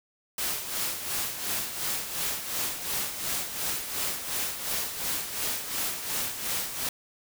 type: noise with tremolo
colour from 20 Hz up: white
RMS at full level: -29 dBFS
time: 0.38-6.89 s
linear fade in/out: 2 ms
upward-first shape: sine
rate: 2.8 Hz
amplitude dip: 60%
effects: none